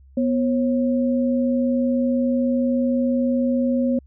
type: tone pair together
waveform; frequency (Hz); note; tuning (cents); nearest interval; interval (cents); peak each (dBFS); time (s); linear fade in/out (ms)
sine; 245.2 / 541; B3 / C#5; -12 / -42; octave + major second; 1370; -18 / -24; 0.17-3.99; 5
effects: added 67 Hz sine -46 dBFS peak until 4.06 s